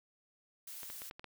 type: noise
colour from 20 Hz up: blue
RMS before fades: -47 dBFS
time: 0.67-1.1 s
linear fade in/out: 5 ms
type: clicks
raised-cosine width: 0.3 ms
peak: -31 dBFS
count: 6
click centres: 0.832 / 0.901 / 1.019 / 1.111 / 1.195 / 1.243 s
effects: none